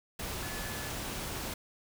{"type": "tone in noise", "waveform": "sine", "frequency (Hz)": 1722, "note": "A6", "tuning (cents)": -38, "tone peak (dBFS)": -45, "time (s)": [0.43, 0.89], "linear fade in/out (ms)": 5, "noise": "pink", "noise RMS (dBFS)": -38, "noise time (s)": [0.19, 1.54], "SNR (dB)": -10, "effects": []}